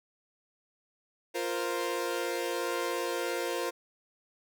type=chord; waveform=sawtooth; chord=F suspended fourth; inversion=none; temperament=equal; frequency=349.2 / 466.2 / 523.3 Hz; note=F4 / Bb4 / C5; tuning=0 / 0 / 0 cents; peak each=-31 dBFS; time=1.34-3.71 s; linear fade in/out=20 ms; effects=none